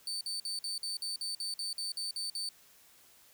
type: tone bursts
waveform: 35% pulse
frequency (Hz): 4548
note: C#8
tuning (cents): +44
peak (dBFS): -33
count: 13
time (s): 0.07-2.49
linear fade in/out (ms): 2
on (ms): 140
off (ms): 50
effects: white hiss -61 dBFS RMS until 3.33 s